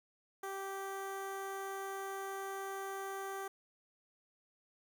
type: tone with notch filter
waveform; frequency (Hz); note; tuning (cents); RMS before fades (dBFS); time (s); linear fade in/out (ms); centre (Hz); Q
15% pulse; 389.7; G4; -10; -42; 0.43-3.48; 5; 4100; 1.4
effects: none